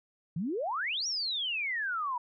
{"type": "exponential two-way sweep", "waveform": "sine", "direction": "up then down", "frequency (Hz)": [150, 5820, 945], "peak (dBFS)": -30, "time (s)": [0.36, 2.18], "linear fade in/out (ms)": 5, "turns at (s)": 1.07, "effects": []}